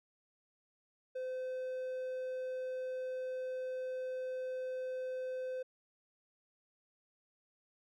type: tone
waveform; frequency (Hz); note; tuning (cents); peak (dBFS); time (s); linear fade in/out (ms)
triangle; 513; C5; -34; -35; 1.15-5.63; 10
effects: none